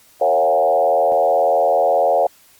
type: tone with frequency modulation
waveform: sine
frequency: 631 Hz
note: D#5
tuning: 24 cents sharp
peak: -12 dBFS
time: 0.21-2.27 s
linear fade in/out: 5 ms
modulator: 81.8 Hz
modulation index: 1.8
effects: white hiss -51 dBFS RMS until 2.59 s + Opus 48 kbps